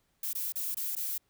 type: noise with dropouts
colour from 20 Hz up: violet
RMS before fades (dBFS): -34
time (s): 0.23-1.18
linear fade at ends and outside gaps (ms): 5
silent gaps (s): 0.332-0.35 / 0.523-0.556 / 0.746-0.769 / 0.953-0.965
effects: pink hiss -74 dBFS RMS until 1.29 s